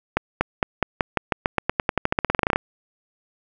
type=accelerating click train; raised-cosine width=0.5 ms; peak=-3 dBFS; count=25; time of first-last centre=0.17-2.559 s; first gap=240 ms; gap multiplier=0.91; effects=none